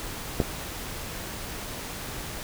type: clicks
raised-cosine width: 2 ms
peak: -8 / -17 dBFS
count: 2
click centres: 0.402 / 0.415 s
effects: pink hiss -36 dBFS RMS until 2.43 s